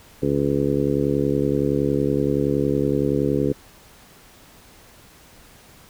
harmonic tone, 70.7 Hz, C#2, 35 cents sharp, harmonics 1 / 2 / 3 / 4 / 5 / 6 / 7, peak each -34 / -25 / -29 / -23 / -26 / -24 / -27 dBFS, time 0.22-3.53 s, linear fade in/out 10 ms, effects pink hiss -49 dBFS RMS until 5.89 s

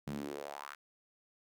sawtooth tone with high-pass filter sweep, 71.6 Hz, D2, 43 cents flat, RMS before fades -43 dBFS, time 0.07-0.75 s, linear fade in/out 5 ms, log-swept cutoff 160 to 1500 Hz, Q 3.2, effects none

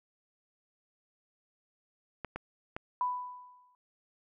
clicks, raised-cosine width 0.5 ms, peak -22 dBFS, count 3, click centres 2.247 / 2.36 / 2.765 s
sine tone with exponential decay, 993 Hz, B5, 9 cents sharp, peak -26 dBFS, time 3.01-3.75 s, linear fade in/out 1 ms, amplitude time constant 160 ms
effects none

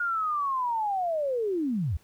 sine linear sweep, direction down, 1436 to 65.41 Hz, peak -25 dBFS, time 0-1.97 s, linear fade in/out 5 ms, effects pink hiss -62 dBFS RMS until 2.03 s

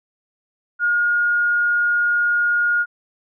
sine tone, 1429 Hz, F6, 39 cents sharp, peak -15 dBFS, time 0.79-2.86 s, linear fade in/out 50 ms, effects none

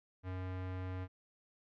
square tone with low-pass filter, 92.5 Hz, F#2, in tune, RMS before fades -41 dBFS, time 0.23-1.08 s, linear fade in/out 50 ms, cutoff 2100 Hz, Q 0.97, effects none

